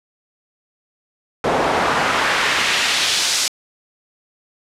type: noise with band-pass filter sweep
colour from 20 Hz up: pink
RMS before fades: -18 dBFS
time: 1.44-3.48 s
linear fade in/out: 2 ms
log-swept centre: 600 to 6100 Hz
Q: 1
effects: low-pass 11000 Hz 12 dB/octave